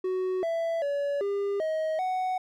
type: tone with pitch steps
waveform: triangle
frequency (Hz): 371.7 / 664 / 569 / 401.3 / 631 / 743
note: F#4 / E5 / C#5 / G4 / D#5 / F#5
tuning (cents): +8 / +12 / +45 / +41 / +24 / +7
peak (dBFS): -24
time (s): 0.04-2.38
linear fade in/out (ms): 5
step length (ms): 390
effects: none